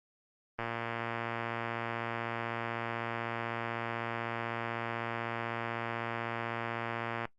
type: click train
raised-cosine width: 0.5 ms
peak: -20 dBFS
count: 774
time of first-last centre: 0.59-7.254 s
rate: 116 Hz
effects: noise-tail reverb RT60 0.1 s tail -19 dB re dry + Opus 32 kbps